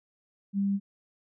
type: tone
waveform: sine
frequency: 198.5 Hz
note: G3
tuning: 22 cents sharp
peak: -24 dBFS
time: 0.53-0.8 s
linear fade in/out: 50 ms
effects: none